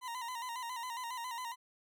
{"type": "tone with vibrato", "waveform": "40% pulse", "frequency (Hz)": 970, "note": "B5", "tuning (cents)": -31, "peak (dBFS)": -38, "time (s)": [0.01, 1.56], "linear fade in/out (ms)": 50, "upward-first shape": "square", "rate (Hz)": 7.3, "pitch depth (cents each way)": 71, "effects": []}